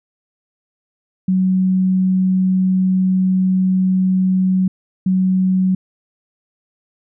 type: tone pair in turn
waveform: sine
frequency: 186.7 / 186.7 Hz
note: F#3 / F#3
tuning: +16 / +16 cents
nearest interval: unison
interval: 0 cents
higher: neither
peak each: -12 dBFS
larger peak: neither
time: 1.28-4.68 / 5.06-5.75 s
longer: first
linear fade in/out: 5 ms
effects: none